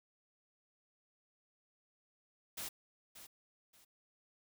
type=noise with echo; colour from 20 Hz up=white; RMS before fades=-43 dBFS; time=2.57-2.69 s; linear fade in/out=10 ms; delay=580 ms; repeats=2; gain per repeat=-11 dB; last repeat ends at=3.85 s; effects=none